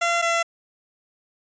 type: tone pair in turn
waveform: 15% pulse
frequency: 684 / 675.4 Hz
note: F5 / E5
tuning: -36 / +42 cents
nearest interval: unison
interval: 22 cents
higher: first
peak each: -13 dBFS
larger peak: neither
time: 0.01-0.22 / 0.22-0.43 s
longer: neither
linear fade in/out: 10 ms
effects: resampled to 16000 Hz